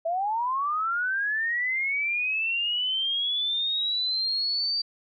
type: linear sweep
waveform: sine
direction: up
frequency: 644 to 4666 Hz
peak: -24 dBFS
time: 0.05-4.82 s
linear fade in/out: 10 ms
effects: none